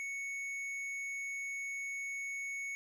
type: tone with hard clipping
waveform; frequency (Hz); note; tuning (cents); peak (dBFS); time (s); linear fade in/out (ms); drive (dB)
triangle; 2217; C#7; 0; -39; 0-2.75; 0; 10
effects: none